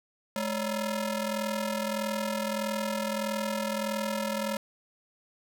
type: ring-modulated tone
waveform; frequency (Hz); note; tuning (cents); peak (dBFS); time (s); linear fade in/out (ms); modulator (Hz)
sawtooth; 383.6; G4; -37; -22; 0.36-4.57; 2; 171
effects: none